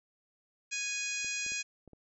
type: harmonic tone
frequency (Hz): 828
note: G#5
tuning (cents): -5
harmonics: 2 / 3 / 4 / 5 / 6 / 7 / 8 / 9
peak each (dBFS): -45 / -36 / -46 / -45 / -45 / -45 / -39 / -45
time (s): 0.71-1.63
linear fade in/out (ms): 20
type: clicks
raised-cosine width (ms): 2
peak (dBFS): -39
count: 5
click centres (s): 1.246 / 1.464 / 1.52 / 1.877 / 1.933
effects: none